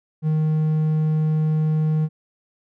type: tone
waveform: triangle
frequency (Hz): 155.56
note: D#3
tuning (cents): 0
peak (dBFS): -15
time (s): 0.22-2.09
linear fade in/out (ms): 50
effects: none